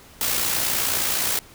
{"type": "noise with amplitude modulation", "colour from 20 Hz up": "white", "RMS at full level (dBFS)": -21, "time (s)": [0.21, 1.39], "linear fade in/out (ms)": 2, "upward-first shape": "sine", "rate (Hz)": 59.5, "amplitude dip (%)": 45, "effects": ["pink hiss -48 dBFS RMS until 1.54 s"]}